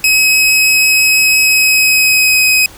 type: tone with pitch glide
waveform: sawtooth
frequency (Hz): 2551 to 2525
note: D#7 to D#7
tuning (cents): +43 to +25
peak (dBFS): -4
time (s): 0.04-2.66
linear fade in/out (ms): 2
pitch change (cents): -18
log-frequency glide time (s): 1.36-2.46
effects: pink hiss -36 dBFS RMS until 2.77 s